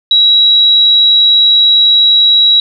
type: tone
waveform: sine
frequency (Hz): 3877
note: B7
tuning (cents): -33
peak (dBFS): -4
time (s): 0.11-2.6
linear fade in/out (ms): 2
effects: none

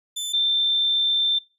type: tone pair in turn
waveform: sawtooth / sine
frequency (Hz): 3531 / 3566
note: A7 / A7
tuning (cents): +5 / +22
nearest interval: unison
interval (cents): 17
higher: second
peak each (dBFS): -23 / -18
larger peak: second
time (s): 0.16-0.33 / 0.33-1.39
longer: second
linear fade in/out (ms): 10
effects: noise-tail reverb RT60 0.3 s tail -21 dB re dry + resampled to 32000 Hz

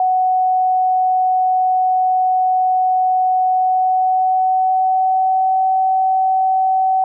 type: tone with pitch glide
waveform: sine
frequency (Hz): 743 to 757.7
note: F#5 to F#5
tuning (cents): +7 to +41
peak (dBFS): -12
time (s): 0-7.04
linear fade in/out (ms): 2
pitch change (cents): +34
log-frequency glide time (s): 3.51-5.65
effects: none

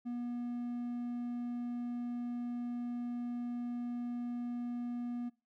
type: tone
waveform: triangle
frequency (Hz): 241.4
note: B3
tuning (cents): -39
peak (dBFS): -34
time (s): 0.05-5.3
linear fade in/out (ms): 20
effects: noise-tail reverb RT60 0.3 s tail -22 dB re dry

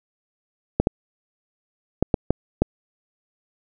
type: clicks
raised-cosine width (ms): 2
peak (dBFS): -3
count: 6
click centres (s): 0.8 / 0.871 / 2.026 / 2.142 / 2.306 / 2.62
effects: none

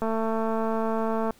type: click train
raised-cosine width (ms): 1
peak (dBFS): -15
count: 288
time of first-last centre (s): 0.02-1.307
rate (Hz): 223
effects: pink hiss -57 dBFS RMS until 1.39 s

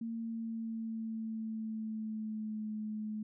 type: tone with pitch glide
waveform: sine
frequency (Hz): 228.5 to 214.4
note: A#3 to A3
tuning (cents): -34 to -45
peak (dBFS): -36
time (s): 0.01-3.23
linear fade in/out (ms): 5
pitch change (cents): -111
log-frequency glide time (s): 0.11-2.73
effects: none

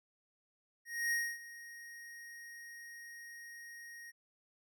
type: tone with ADSR envelope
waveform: square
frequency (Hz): 1872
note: A#6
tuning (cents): +7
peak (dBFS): -31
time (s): 0.85-4.12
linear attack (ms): 270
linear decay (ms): 260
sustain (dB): -18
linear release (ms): 26
effects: none

